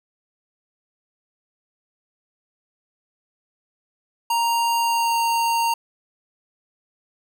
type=tone with pitch glide; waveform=square; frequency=932.3 to 924.8 Hz; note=A#5 to A#5; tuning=0 to -14 cents; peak=-19 dBFS; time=4.3-5.74 s; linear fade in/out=5 ms; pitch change=-14 cents; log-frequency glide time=4.77-5.16 s; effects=none

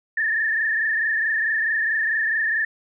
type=tone with frequency modulation; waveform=sine; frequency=1774 Hz; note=A6; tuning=14 cents sharp; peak=-19 dBFS; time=0.17-2.65 s; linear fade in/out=5 ms; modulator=24.6 Hz; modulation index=2.9; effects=none

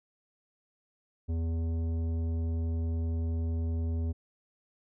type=tone with tanh clipping; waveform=triangle; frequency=82.3 Hz; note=E2; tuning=2 cents flat; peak=-30 dBFS; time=1.28-4.13 s; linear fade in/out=20 ms; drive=16 dB; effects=none

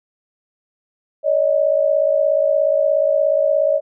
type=tone pair together; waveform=sine; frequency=565.4 / 622.3 Hz; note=C#5 / D#5; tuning=+34 / 0 cents; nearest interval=major second; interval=166 cents; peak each=-16 / -16 dBFS; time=1.23-3.81 s; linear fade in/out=50 ms; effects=none

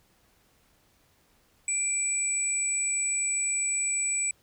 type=tone pair together; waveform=sine; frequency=2349 / 7892 Hz; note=D7 / B8; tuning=0 / -2 cents; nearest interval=octave + major sixth; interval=2098 cents; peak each=-32 / -26 dBFS; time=1.68-4.31 s; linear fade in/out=2 ms; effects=pink hiss -65 dBFS RMS until 4.42 s

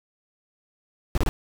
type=noise bursts; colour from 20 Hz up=brown; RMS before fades=-21 dBFS; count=3; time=1.15-1.29 s; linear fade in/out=0 ms; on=28 ms; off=28 ms; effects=none

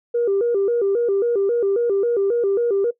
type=tone with vibrato; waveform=sine; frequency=433.1 Hz; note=A4; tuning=27 cents flat; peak=-15 dBFS; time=0.14-2.91 s; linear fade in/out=10 ms; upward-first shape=square; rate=3.7 Hz; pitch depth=160 cents each way; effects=noise-tail reverb RT60 0.1 s tail -19 dB re dry + tanh soft clip ceiling -12 dBFS

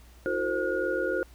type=tone cluster; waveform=sine; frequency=322.1 / 365 / 456.6 / 524 / 1437 Hz; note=E4 / F#4 / A#4 / C5 / F6; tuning=-40 / -24 / -36 / +2 / +49 cents; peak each=-35 / -31 / -34 / -30 / -32 dBFS; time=0.26-1.23 s; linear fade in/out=0 ms; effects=added 60 Hz sine -50 dBFS peak until 1.34 s + pink hiss -58 dBFS RMS until 1.34 s

